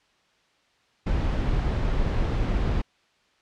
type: noise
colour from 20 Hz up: brown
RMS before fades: -24 dBFS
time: 1.06-2.82 s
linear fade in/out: 10 ms
effects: white hiss -64 dBFS RMS until 3.41 s + low-pass 4000 Hz 12 dB/octave